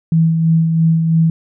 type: tone with tremolo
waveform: sine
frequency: 163 Hz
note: E3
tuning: 19 cents flat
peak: -8 dBFS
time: 0.12-1.3 s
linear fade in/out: 2 ms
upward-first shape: sine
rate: 3 Hz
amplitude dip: 40%
effects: none